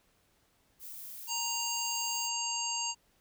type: noise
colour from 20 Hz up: violet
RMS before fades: -45 dBFS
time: 0.79-2.3 s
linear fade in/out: 50 ms
type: harmonic tone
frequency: 932.3 Hz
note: A#5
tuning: in tune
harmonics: 1 / 3 / 5 / 7 / 8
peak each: -38 / -38 / -38 / -38 / -38 dBFS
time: 1.27-2.95 s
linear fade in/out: 50 ms
effects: pink hiss -70 dBFS RMS until 3.2 s